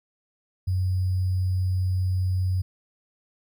sine tone with sample-and-hold, 92.5 Hz, F#2, in tune, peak -21 dBFS, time 0.67-2.62 s, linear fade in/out 10 ms, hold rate 4900 Hz, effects none

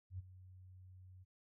sine tone with ADSR envelope, 92.5 Hz, F#2, in tune, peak -40 dBFS, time 0.1-1.25 s, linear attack 89 ms, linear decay 21 ms, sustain -15 dB, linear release 27 ms, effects none

